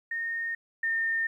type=tone pair in turn; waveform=sine; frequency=1840 / 1817.8 Hz; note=A#6 / A#6; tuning=-23 / -44 cents; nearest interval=unison; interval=21 cents; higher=first; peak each=-29 / -25 dBFS; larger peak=second; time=0.11-0.55 / 0.83-1.27 s; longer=neither; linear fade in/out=5 ms; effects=11-bit